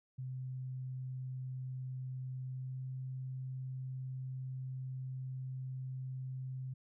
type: tone with pitch glide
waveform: sine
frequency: 129.2 to 130.17 Hz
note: C3 to C3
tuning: -21 to -9 cents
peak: -39 dBFS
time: 0.18-6.74 s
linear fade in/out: 10 ms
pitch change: +12 cents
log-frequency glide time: 2.46-2.84 s
effects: none